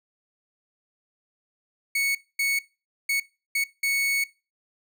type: tone bursts at uneven times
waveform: 40% pulse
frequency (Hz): 2217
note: C#7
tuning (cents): 0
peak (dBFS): -21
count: 5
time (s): 1.95-2.15 / 2.39-2.59 / 3.09-3.2 / 3.55-3.64 / 3.83-4.24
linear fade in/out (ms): 5
effects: noise-tail reverb RT60 0.3 s tail -21 dB re dry